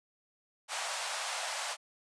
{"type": "band-pass noise", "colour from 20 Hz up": "pink", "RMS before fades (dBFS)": -37, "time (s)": [0.68, 1.77], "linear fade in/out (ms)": 50, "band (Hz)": [600, 9600], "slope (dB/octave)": 48, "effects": []}